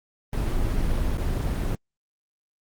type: noise with dropouts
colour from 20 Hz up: brown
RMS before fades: -24 dBFS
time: 0.33-1.75 s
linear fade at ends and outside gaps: 1 ms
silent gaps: 1.172-1.18 s
effects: Opus 24 kbps